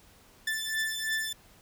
sawtooth beating tone pair, 1760 / 1763 Hz, A6 / A6, 0 / +3 cents, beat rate 3 Hz, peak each -29 dBFS, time 0.47-1.33 s, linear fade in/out 5 ms, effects pink hiss -58 dBFS RMS until 1.61 s

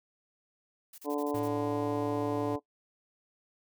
blue noise bursts, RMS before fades -49 dBFS, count 7, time 0.93-1.479 s, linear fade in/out 5 ms, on 51 ms, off 32 ms
harmonic tone, 145.8 Hz, D3, 12 cents flat, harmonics 2 / 3 / 4 / 5 / 6 / 7, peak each -32 / -33 / -37 / -40 / -42 / -41 dBFS, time 1.04-2.6 s, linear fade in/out 50 ms
square tone, 110.5 Hz, A2, 8 cents sharp, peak -39 dBFS, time 1.34-2.56 s, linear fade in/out 5 ms
effects noise-tail reverb RT60 0.1 s tail -20 dB re dry

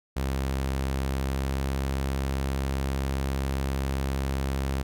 sawtooth tone with pitch glide, 67 to 67.51 Hz, C2 to C#2, +42 to -45 cents, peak -22 dBFS, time 0.16-4.83 s, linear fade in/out 10 ms, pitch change +13 cents, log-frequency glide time 1.24-1.57 s, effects none

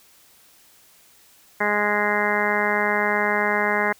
harmonic tone, 207.7 Hz, G#3, in tune, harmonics 1 / 2 / 3 / 4 / 5 / 6 / 7 / 8 / 9 / 10, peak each -30 / -27 / -28 / -27 / -28 / -33 / -30 / -27 / -27 / -27 dBFS, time 1.6-3.93 s, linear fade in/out 10 ms, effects white hiss -54 dBFS RMS until 3.99 s

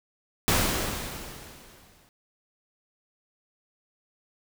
pink noise with exponential decay, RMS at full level -21 dBFS, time 0.48-2.09 s, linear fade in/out 0 ms, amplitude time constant 350 ms, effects none

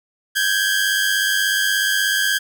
sawtooth tone pair together, 1564.6 / 1661.2 Hz, G6 / G#6, -4 / 0 cents, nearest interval minor second, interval 104 cents, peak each -16 dBFS, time 0.35-2.39 s, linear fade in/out 20 ms, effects none

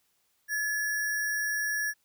sine tone with sample-and-hold, 1710 Hz, A6, 50 cents flat, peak -27 dBFS, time 0.48-1.94 s, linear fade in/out 50 ms, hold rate 7350 Hz, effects white hiss -72 dBFS RMS until 2.04 s

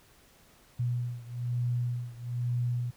sine beating tone pair, 121.2 / 122.3 Hz, B2 / B2, -32 / -16 cents, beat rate 1.1 Hz, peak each -31 / -33 dBFS, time 0.79-2.91 s, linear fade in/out 10 ms, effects pink hiss -60 dBFS RMS until 2.96 s

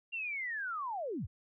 sine linear sweep, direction down, 2794 to 50.7 Hz, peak -35 dBFS, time 0.12-1.27 s, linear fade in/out 20 ms, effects none

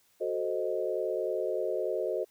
sine chord, F# diminished seventh, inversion none, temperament equal, 370 / 440 / 523.3 / 622.3 Hz, F#4 / A4 / C5 / Eb5, 0 / 0 / 0 / 0 cents, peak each -34 dBFS, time 0.2-2.25 s, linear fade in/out 20 ms, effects white hiss -67 dBFS RMS until 2.3 s

